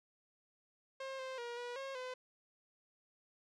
sawtooth tone with pitch steps, 534 / 523 / 476.2 / 484.8 / 541 / 508 Hz, C5 / C5 / A#4 / B4 / C#5 / B4, +35 / -1 / +37 / -32 / -42 / +49 cents, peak -38 dBFS, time 1-2.14 s, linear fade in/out 5 ms, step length 190 ms, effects low-pass 5000 Hz 12 dB/octave

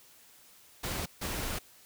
pink noise bursts at uneven times, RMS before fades -35 dBFS, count 2, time 0.83-1.06 / 1.21-1.59 s, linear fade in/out 10 ms, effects white hiss -58 dBFS RMS until 1.85 s

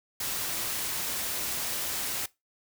white noise, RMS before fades -32 dBFS, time 0.2-2.26 s, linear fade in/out 5 ms, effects noise-tail reverb RT60 0.2 s tail -20 dB re dry

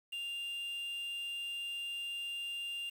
triangle tone with quantisation, 2794 Hz, F7, in tune, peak -36 dBFS, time 0.12-2.9 s, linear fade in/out 10 ms, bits 9, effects none

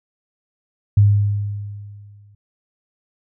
sine tone with exponential decay, 102.3 Hz, G#2, 26 cents flat, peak -7 dBFS, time 0.97-2.35 s, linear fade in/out 5 ms, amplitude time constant 300 ms, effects none

